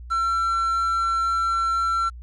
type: tone with quantisation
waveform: triangle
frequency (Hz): 1351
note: E6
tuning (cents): +42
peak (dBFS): -18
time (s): 0.1-2.1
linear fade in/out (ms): 20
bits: 8
effects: added 60 Hz sine -36 dBFS peak until 2.22 s + resampled to 24000 Hz